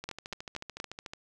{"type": "two click trains", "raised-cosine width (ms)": 0.2, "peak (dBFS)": [-23, -18], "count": [16, 4], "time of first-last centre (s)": [[0.04, 1.135], [0.09, 0.801]], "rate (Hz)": [13.7, 4.22], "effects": []}